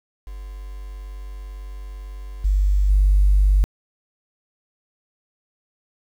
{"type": "tone with level steps", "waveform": "sine", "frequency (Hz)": 49, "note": "G1", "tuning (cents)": 0, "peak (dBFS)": [-31, -14, -11], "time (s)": [0.27, 3.64], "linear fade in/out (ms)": 0, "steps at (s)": [2.44, 2.89], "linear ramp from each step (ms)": 10, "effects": ["tanh soft clip ceiling -7 dBFS", "8-bit"]}